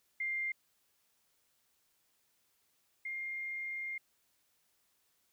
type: tone pair in turn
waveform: sine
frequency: 2100 / 2118 Hz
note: C7 / C7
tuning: +6 / +21 cents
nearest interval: unison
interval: 15 cents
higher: second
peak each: -33 / -37 dBFS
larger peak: first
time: 0.2-0.52 / 3.05-3.98 s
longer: second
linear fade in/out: 5 ms
effects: white hiss -75 dBFS RMS until 5.32 s